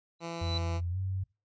sine tone with exponential growth, 3976 Hz, B7, 11 cents sharp, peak -31 dBFS, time 0.19-0.58 s, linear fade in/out 5 ms, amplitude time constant 83 ms
10% pulse tone, 167.9 Hz, E3, 32 cents sharp, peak -28 dBFS, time 0.2-0.81 s, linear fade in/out 50 ms
sine tone with pitch glide, 87 to 94.87 Hz, F2 to F#2, -6 to +44 cents, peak -30 dBFS, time 0.41-1.24 s, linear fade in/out 10 ms, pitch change +150 cents, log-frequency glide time 0.9-0.98 s
effects noise-tail reverb RT60 0.3 s tail -25 dB re dry + resampled to 16000 Hz

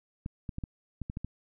clicks, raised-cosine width 5 ms, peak -23 dBFS, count 8, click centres 0.261 / 0.492 / 0.584 / 0.638 / 1.017 / 1.099 / 1.171 / 1.246 s, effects none

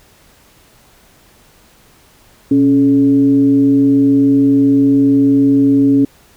sine tone with frequency modulation, 277.2 Hz, C#4, in tune, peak -7 dBFS, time 2.51-6.05 s, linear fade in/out 5 ms, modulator 153 Hz, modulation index 0.4, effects pink hiss -48 dBFS RMS until 6.36 s

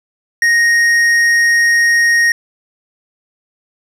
sine tone with tanh clipping, 1867 Hz, A#6, 2 cents sharp, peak -10 dBFS, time 0.42-2.32 s, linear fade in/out 2 ms, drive 10 dB, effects none

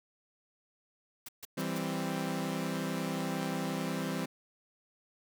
white noise bursts, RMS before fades -44 dBFS, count 4, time 1.26-1.784 s, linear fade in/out 5 ms, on 26 ms, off 140 ms
sawtooth chord, C major, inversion first, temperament equal, 164.81 / 196 / 261.6 Hz, E3 / G3 / C4, 0 / 0 / 0 cents, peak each -33 dBFS, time 1.57-4.26 s, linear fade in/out 10 ms
effects none

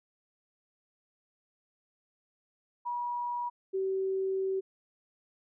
sine tone pair in turn, 965 / 383 Hz, B5 / G4, -40 / -40 cents, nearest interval octave + major third, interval 1600 cents, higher first, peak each -31 / -28 dBFS, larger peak second, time 2.85-3.5 / 3.73-4.61 s, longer second, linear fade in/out 20 ms, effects none

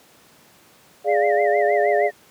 sine chord, D diminished, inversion second, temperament equal, 415.3 / 587.3 / 698.5 Hz, Ab4 / D5 / F5, 0 / 0 / 0 cents, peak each -20 dBFS, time 1.04-2.11 s, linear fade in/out 50 ms
sine tone with vibrato, 1931 Hz, B6, 39 cents flat, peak -26 dBFS, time 1.07-2.12 s, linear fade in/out 50 ms, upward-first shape sine, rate 6.4 Hz, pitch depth 140 cents each way
effects pink hiss -52 dBFS RMS until 2.3 s + high-pass 150 Hz 12 dB/octave

